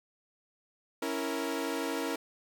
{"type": "chord", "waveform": "sawtooth", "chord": "A# diminished", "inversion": "first", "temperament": "equal", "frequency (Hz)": [277.2, 329.6, 466.2], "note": ["C#4", "E4", "A#4"], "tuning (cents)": [0, 0, 0], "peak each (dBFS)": -32, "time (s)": [1.02, 2.16], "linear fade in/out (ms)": 5, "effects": []}